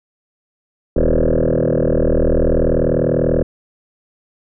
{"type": "tone with frequency modulation", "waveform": "sine", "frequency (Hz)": 261.6, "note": "C4", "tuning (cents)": 0, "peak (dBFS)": -10, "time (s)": [0.96, 3.43], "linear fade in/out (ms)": 5, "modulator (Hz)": 40.3, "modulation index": 7.7, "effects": ["tanh soft clip ceiling -9 dBFS"]}